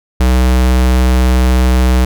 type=tone; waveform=square; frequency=63.1 Hz; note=B1; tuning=38 cents sharp; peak=-8 dBFS; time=0.2-2.05 s; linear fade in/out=5 ms; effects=none